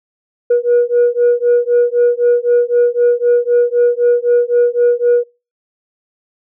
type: beating tone pair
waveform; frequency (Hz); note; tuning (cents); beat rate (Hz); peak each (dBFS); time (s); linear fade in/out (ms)
sine; 480 / 483.9; B4 / B4; -49 / -35; 3.9; -11; 0.5-5.24; 10
effects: noise-tail reverb RT60 0.3 s tail -25 dB re dry + tanh soft clip ceiling -5 dBFS